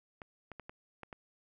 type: clicks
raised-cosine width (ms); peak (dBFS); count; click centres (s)
0.5; -30; 6; 0.218 / 0.517 / 0.597 / 0.695 / 1.033 / 1.128
effects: none